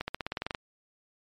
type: accelerating click train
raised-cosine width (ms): 0.3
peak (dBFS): -16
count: 11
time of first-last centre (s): 0.01-0.548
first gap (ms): 70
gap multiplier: 0.94
effects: MP3 64 kbps